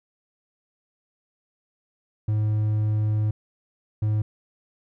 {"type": "tone bursts at uneven times", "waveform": "triangle", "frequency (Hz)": 106.9, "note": "A2", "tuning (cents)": -49, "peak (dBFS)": -18, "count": 2, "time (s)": [[2.28, 3.31], [4.02, 4.22]], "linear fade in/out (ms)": 5, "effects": []}